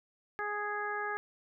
harmonic tone, 415.3 Hz, G#4, in tune, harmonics 1 / 2 / 3 / 4 / 5, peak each -40 / -39 / -39 / -37 / -47 dBFS, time 0.39-1.17 s, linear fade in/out 0 ms, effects none

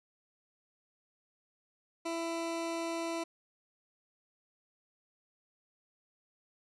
20% pulse tone, 332.9 Hz, E4, 17 cents sharp, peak -29 dBFS, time 2.05-3.24 s, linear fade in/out 10 ms, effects resampled to 24000 Hz

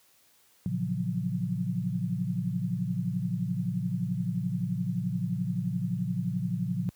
sine chord, Gb major seventh, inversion first, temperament just, 115.62 / 138.75 / 173.43 / 185 Hz, Bb2 / Db3 / F3 / Gb3, -14 / +2 / -12 / 0 cents, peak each -34 / -35 / -31 / -33 dBFS, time 0.66-6.89 s, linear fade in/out 0 ms, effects white hiss -63 dBFS RMS until 6.95 s + high-pass 60 Hz 12 dB/octave

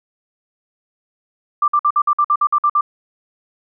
sine tone bursts, 1181 Hz, D6, 9 cents sharp, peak -11 dBFS, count 11, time 1.62-2.81 s, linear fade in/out 5 ms, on 60 ms, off 53 ms, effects none

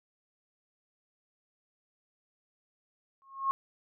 sine tone with exponential growth, 1084 Hz, C#6, 39 cents flat, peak -22 dBFS, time 3.22-3.51 s, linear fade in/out 0 ms, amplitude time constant 62 ms, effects none

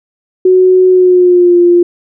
sine tone with pitch glide, 370 to 349.4 Hz, F#4 to F4, 0 to +1 cents, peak -3 dBFS, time 0.45-1.83 s, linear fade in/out 5 ms, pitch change -99 cents, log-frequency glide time 0.89-1.58 s, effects none

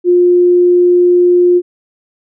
sine tone, 354.8 Hz, F4, 27 cents sharp, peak -5 dBFS, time 0.04-1.62 s, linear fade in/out 50 ms, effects none

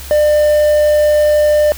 triangle tone with quantisation, 599 Hz, D5, 34 cents sharp, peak -6 dBFS, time 0.11-1.72 s, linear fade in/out 0 ms, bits 6, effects added 67 Hz sine -29 dBFS peak until 1.77 s + white hiss -32 dBFS RMS until 1.77 s

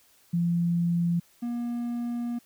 sine / triangle tone pair in turn, 171.5 / 238.5 Hz, F3 / A#3, -31 / +40 cents, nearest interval tritone, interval 571 cents, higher second, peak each -22 / -26 dBFS, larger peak first, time 0.33-1.2 / 1.42-2.39 s, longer second, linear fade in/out 10 ms, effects white hiss -61 dBFS RMS until 2.45 s

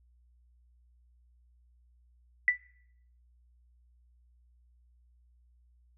sine tone with exponential decay, 1975.5 Hz, B6, in tune, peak -16 dBFS, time 2.48-2.58 s, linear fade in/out 1 ms, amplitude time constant 21 ms, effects noise-tail reverb RT60 0.7 s tail -21 dB re dry + added 60 Hz sine -61 dBFS peak until 5.97 s

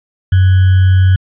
sine tone with sample-and-hold, 93.4 Hz, F#2, 17 cents sharp, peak -5 dBFS, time 0.32-1.16 s, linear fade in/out 5 ms, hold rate 1575 Hz, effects resampled to 8000 Hz

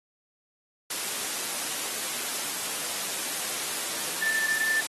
sine tone in noise, 1769 Hz, A6, 9 cents sharp, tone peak -24 dBFS, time 4.22-4.81 s, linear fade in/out 5 ms, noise white, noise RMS -31 dBFS, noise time 0.9-4.87 s, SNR +4 dB, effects high-pass 200 Hz 12 dB/octave + AAC 32 kbps

